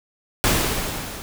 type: noise with level ramp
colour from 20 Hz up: pink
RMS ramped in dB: -17 to -35 dBFS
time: 0.44-1.22 s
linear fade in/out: 0 ms
effects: none